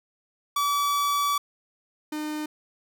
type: tone pair in turn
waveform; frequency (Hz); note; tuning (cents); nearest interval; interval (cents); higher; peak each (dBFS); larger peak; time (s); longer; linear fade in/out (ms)
45% pulse; 1148 / 304.1; D6 / D#4; -40 / -40; octave + major seventh; 2300; first; -22 / -29; first; 0.56-1.38 / 2.12-2.46; first; 5
effects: none